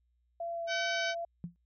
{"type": "tone with vibrato", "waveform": "sine", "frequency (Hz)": 676, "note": "E5", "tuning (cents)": 43, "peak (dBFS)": -34, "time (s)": [0.4, 1.25], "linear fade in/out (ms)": 5, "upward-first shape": "sine", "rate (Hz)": 2.7, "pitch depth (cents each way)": 11}
{"type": "harmonic tone", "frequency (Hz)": 761, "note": "F#5", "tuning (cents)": 48, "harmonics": [2, 3, 4, 5, 6, 7, 8], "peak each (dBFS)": [-34, -38, -40, -42, -44, -45, -46], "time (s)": [0.67, 1.15], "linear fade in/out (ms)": 50}
{"type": "tone with exponential decay", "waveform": "sine", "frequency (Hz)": 172.4, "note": "F3", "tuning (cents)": -22, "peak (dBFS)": -32, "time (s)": [1.44, 1.56], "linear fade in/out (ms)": 0, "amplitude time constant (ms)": 25}
{"effects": ["added 60 Hz sine -70 dBFS peak until 1.65 s"]}